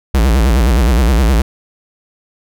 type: tone with vibrato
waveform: square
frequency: 60.7 Hz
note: B1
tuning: 29 cents flat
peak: -9 dBFS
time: 0.14-1.42 s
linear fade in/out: 5 ms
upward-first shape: sine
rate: 9.6 Hz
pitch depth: 230 cents each way
effects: none